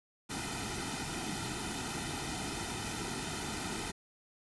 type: noise with comb filter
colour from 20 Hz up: pink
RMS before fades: -38 dBFS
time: 0.29-3.92 s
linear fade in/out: 20 ms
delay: 1.8 ms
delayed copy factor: -0.75
effects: resampled to 24000 Hz